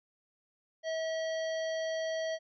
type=harmonic tone; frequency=644 Hz; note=E5; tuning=41 cents flat; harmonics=1 / 3 / 5 / 7 / 9; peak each=-32 / -42 / -46 / -49 / -51 dBFS; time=0.83-2.39 s; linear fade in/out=50 ms; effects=none